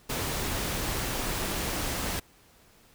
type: noise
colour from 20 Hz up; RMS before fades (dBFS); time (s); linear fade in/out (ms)
pink; -31; 0.09-2.2; 10
effects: pink hiss -59 dBFS RMS until 2.94 s